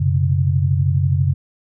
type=chord; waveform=sine; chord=F# suspended fourth; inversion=none; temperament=equal with one note detuned; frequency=92.5 / 126.21 / 138.59 Hz; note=F#2 / B2 / C#3; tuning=0 / +38 / 0 cents; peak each=-17 / -22 / -17 dBFS; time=0-1.34 s; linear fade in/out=10 ms; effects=none